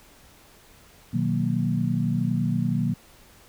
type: chord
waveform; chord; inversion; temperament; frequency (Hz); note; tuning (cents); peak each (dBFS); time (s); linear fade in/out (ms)
sine; B major seventh; none; equal; 123.47 / 155.56 / 185 / 233.1; B2 / D#3 / F#3 / A#3; 0 / 0 / 0 / 0; -27; 1.13-2.94; 10
effects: pink hiss -53 dBFS RMS until 3.48 s